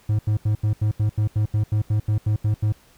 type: tone bursts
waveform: triangle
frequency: 106.3 Hz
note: G#2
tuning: 41 cents sharp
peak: -15 dBFS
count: 15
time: 0.09-2.724 s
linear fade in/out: 5 ms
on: 100 ms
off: 81 ms
effects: pink hiss -55 dBFS RMS until 2.97 s